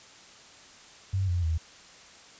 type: tone with pitch steps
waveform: sine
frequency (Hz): 96 / 88.03 / 80.73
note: G2 / F2 / E2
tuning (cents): -36 / +14 / -36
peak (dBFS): -24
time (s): 1.13-1.58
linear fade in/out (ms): 10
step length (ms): 150
effects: white hiss -51 dBFS RMS until 2.39 s + resampled to 16000 Hz